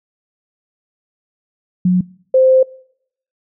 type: tone pair in turn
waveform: sine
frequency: 181.5 / 520.8 Hz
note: F#3 / C5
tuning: -33 / -8 cents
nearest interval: octave + tritone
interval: 1825 cents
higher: second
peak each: -9 / -7 dBFS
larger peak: second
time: 1.85-2.01 / 2.34-2.63 s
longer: second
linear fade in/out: 5 ms
effects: noise-tail reverb RT60 0.7 s tail -24 dB re dry